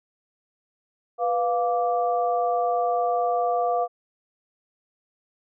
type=tone cluster; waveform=sine; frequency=492.3 / 701 / 1168 Hz; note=B4 / F5 / D6; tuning=-6 / +6 / -10 cents; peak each=-26 / -22 / -31 dBFS; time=1.18-3.88 s; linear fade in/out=50 ms; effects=none